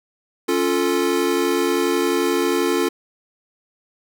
square chord, Db augmented, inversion none, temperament equal, 277.2 / 349.2 / 440 Hz, Db4 / F4 / A4, 0 / 0 / 0 cents, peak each -24 / -21 / -23 dBFS, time 0.48-2.89 s, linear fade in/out 10 ms, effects none

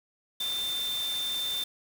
sine tone in noise, 3574 Hz, A7, 26 cents sharp, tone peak -29 dBFS, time 0.4-1.64 s, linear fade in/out 5 ms, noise white, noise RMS -39 dBFS, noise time 0.4-1.64 s, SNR +7 dB, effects none

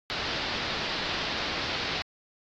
white low-pass noise, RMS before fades -32 dBFS, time 0.1-2.02 s, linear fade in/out 0 ms, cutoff 4800 Hz, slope 48 dB/octave, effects AAC 48 kbps

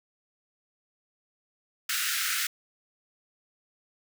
pink high-pass noise, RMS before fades -29 dBFS, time 1.89-2.47 s, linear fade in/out 5 ms, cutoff 1300 Hz, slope 96 dB/octave, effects none

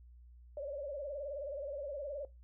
sine tone with vibrato, 568 Hz, C#5, 42 cents sharp, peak -38 dBFS, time 0.57-2.25 s, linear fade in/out 2 ms, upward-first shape sine, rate 19 Hz, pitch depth 100 cents each way, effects noise-tail reverb RT60 0.2 s tail -18 dB re dry + added 60 Hz sine -54 dBFS peak until 2.43 s

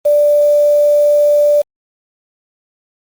sine tone with quantisation, 587.3 Hz, D5, in tune, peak -7 dBFS, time 0.05-1.62 s, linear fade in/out 10 ms, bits 5, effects Opus 32 kbps

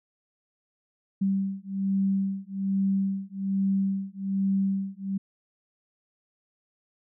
sine beating tone pair, 194 / 195.2 Hz, G3 / G3, -18 / -7 cents, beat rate 1.2 Hz, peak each -27 dBFS, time 1.21-5.18 s, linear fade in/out 10 ms, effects none

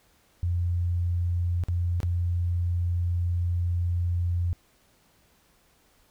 sine tone with dropouts, 87.31 Hz, F2, in tune, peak -23 dBFS, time 0.43-4.53 s, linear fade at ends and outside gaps 0 ms, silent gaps 1.637-1.685 / 2.003-2.031 s, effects pink hiss -63 dBFS RMS until 6.1 s

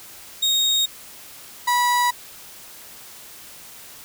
35% pulse tone pair in turn, 3729 / 975.5 Hz, A#7 / B5, 0 / -22 cents, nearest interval octave + major seventh, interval 2322 cents, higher first, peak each -15 dBFS, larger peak neither, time 0.42-0.86 / 1.67-2.11 s, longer neither, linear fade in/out 10 ms, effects white hiss -42 dBFS RMS until 4.04 s

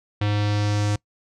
square tone with low-pass filter sweep, 103.83 Hz, G#2, in tune, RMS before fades -22 dBFS, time 0.21-0.96 s, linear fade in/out 5 ms, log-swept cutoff 3400 to 7200 Hz, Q 1.8, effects noise-tail reverb RT60 0.1 s tail -23 dB re dry

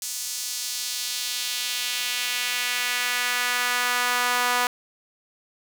sawtooth tone with high-pass filter sweep, 245.8 Hz, B3, 8 cents flat, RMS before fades -26 dBFS, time 0.02-4.67 s, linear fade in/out 2 ms, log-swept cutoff 6400 to 1000 Hz, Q 1.3, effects none

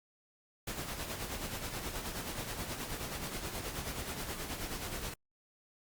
pink noise with tremolo, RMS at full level -38 dBFS, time 0.67-5.14 s, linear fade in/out 5 ms, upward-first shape sine, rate 9.4 Hz, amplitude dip 50%, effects Opus 48 kbps

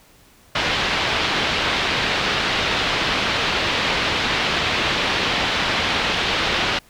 white low-pass noise, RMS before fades -21 dBFS, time 0.55-6.79 s, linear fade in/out 5 ms, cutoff 3800 Hz, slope 24 dB/octave, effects pink hiss -52 dBFS RMS until 6.89 s

